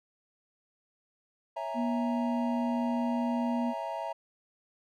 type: chord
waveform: triangle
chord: A# half-diminished seventh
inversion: first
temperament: equal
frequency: 554.4 / 659.3 / 830.6 / 932.3 Hz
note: C#5 / E5 / G#5 / A#5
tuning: 0 / 0 / 0 / 0 cents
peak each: -40 / -35 / -39 / -35 dBFS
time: 1.56-4.13 s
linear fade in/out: 10 ms
type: tone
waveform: sine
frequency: 240 Hz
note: B3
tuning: 49 cents flat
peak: -28 dBFS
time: 1.74-3.74 s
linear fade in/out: 50 ms
effects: none